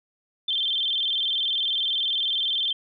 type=tone with vibrato; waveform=sine; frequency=3340 Hz; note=G#7; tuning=9 cents sharp; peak=-22 dBFS; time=0.48-2.73 s; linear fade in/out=5 ms; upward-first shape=square; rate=20 Hz; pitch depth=98 cents each way; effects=none